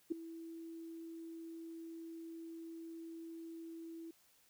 sine tone with ADSR envelope, 329.6 Hz, E4, in tune, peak -30 dBFS, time 0.1-4.11 s, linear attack 19 ms, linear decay 6 ms, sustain -16 dB, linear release 5 ms, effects white hiss -70 dBFS RMS until 4.49 s

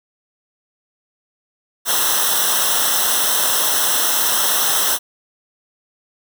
white noise with comb filter, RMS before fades -17 dBFS, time 1.85-4.99 s, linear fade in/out 50 ms, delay 0.43 ms, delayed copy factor -0.95, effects none

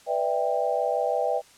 sine chord, E minor seventh, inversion second, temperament just, 494.4 / 593.3 / 659.3 / 791.1 Hz, B4 / D5 / E5 / G5, +2 / +18 / 0 / +16 cents, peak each -28 dBFS, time 0.06-1.42 s, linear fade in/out 50 ms, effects white hiss -54 dBFS RMS until 1.57 s + low-pass 9000 Hz 12 dB/octave

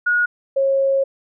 sine tone pair in turn, 1448 / 543.7 Hz, F#6 / C#5, -38 / -34 cents, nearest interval octave + perfect fourth, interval 1696 cents, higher first, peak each -14 dBFS, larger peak neither, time 0.06-0.26 / 0.56-1.04 s, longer second, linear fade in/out 10 ms, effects none

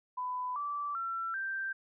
sine tone with pitch steps, 1000 / 1162 / 1350.3 / 1569.2 Hz, B5 / D6 / E6 / G6, +21 / -19 / +41 / +1 cents, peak -33 dBFS, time 0.17-1.73 s, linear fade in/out 10 ms, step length 390 ms, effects none

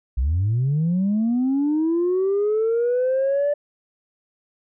sine linear sweep, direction up, 57.4 to 587.3 Hz, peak -16 dBFS, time 0.17-3.54 s, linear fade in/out 10 ms, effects tanh soft clip ceiling -15 dBFS

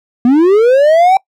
triangle linear sweep, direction up, 233.1 to 782 Hz, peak -3 dBFS, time 0.25-1.17 s, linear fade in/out 2 ms, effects noise-tail reverb RT60 0.1 s tail -23 dB re dry

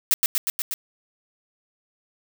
blue noise with echo, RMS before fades -18 dBFS, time 0.11-0.14 s, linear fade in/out 0 ms, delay 120 ms, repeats 5, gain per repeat -2 dB, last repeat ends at 0.74 s, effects none

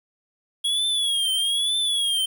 square tone with vibrato, 3322 Hz, G#7, in tune, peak -21 dBFS, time 0.64-2.26 s, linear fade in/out 10 ms, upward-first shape triangle, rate 1.1 Hz, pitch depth 120 cents each way, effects 9-bit

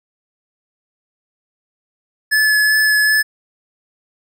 square tone with vibrato, 1719 Hz, A6, 41 cents flat, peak -12 dBFS, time 2.31-3.23 s, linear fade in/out 20 ms, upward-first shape sine, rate 2.6 Hz, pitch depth 12 cents each way, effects none

